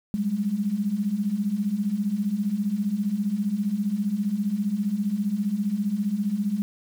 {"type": "beating tone pair", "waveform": "sine", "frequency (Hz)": [193.3, 208.3], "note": ["G3", "G#3"], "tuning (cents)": [-24, 5], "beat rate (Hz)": 15, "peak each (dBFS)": [-28, -24], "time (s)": [0.14, 6.62], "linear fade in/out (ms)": 0, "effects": ["8-bit"]}